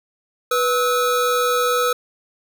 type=tone pair together; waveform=square; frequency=491.2 / 1294 Hz; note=B4 / E6; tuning=-9 / -32 cents; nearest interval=octave + perfect fourth; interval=1677 cents; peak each=-20 dBFS; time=0.51-1.93 s; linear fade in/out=5 ms; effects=none